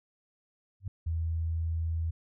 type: tone with exponential growth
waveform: sine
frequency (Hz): 96.2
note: G2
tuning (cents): -32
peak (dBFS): -28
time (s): 0.8-0.88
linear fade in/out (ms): 5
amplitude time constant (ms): 17
type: tone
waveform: sine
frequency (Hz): 81.9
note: E2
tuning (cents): -11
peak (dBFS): -28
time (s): 1.06-2.11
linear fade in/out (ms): 10
effects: none